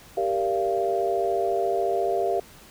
sine chord, G minor seventh, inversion none, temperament equal with one note detuned, 392 / 466.2 / 587.3 / 687.6 Hz, G4 / Bb4 / D5 / F5, 0 / 0 / 0 / -27 cents, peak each -26 / -29 / -31 / -25 dBFS, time 0.17-2.4 s, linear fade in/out 5 ms, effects pink hiss -49 dBFS RMS until 2.7 s

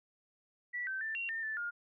sine tone with pitch steps, 1954 / 1548 / 1775 / 2749 / 1811 / 1756 / 1418 Hz, B6 / G6 / A6 / F7 / A6 / A6 / F6, -19 / -22 / +15 / -28 / +49 / -4 / +26 cents, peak -35 dBFS, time 0.73-1.71 s, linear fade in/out 20 ms, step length 140 ms, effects none

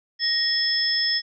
sine tone cluster, 1872 / 3353 / 5240 Hz, A#6 / G#7 / E8, +7 / +16 / -11 cents, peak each -27 / -29 / -21 dBFS, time 0.19-1.22 s, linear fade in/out 50 ms, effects none

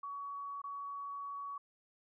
sine tone with dropouts, 1127 Hz, C#6, 28 cents sharp, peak -40 dBFS, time 0.03-1.58 s, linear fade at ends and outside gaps 5 ms, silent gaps 0.618-0.639 s, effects none

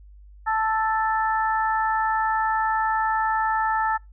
harmonic tone, 440 Hz, A4, in tune, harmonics 2 / 3 / 4, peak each -22 / -26 / -28 dBFS, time 0.46-3.98 s, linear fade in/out 20 ms, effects noise-tail reverb RT60 0.2 s tail -25 dB re dry + added 50 Hz sine -44 dBFS peak until 4.12 s

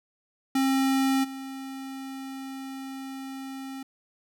square tone with level steps, 267.8 Hz, C4, 40 cents sharp, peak -22 / -36 dBFS, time 0.55-3.83 s, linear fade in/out 5 ms, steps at 1.23 s, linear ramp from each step 20 ms, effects none

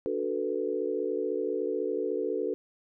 sine chord, B minor seventh, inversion first, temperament equal, 293.7 / 370 / 440 / 493.9 Hz, D4 / F#4 / A4 / B4, 0 / 0 / 0 / 0 cents, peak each -36 / -33 / -31 / -34 dBFS, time 0.06-2.54 s, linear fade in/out 0 ms, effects none

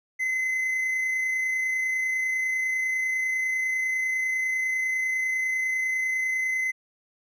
triangle tone with amplitude modulation, 2046 Hz, C7, 39 cents flat, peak -21 dBFS, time 0.19-6.72 s, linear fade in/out 20 ms, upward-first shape sine, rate 30 Hz, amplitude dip 25%, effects none

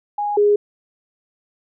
sine tone pair in turn, 826 / 413 Hz, G#5 / G#4, -10 / -10 cents, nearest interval octave, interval 1200 cents, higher first, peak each -19 / -11 dBFS, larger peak second, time 0.18-0.37 / 0.37-0.56 s, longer neither, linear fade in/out 5 ms, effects none

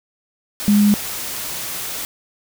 sine tone in noise, 206.5 Hz, G#3, 10 cents flat, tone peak -10 dBFS, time 0.68-0.94 s, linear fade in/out 0 ms, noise white, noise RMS -27 dBFS, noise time 0.6-2.05 s, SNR +14 dB, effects none

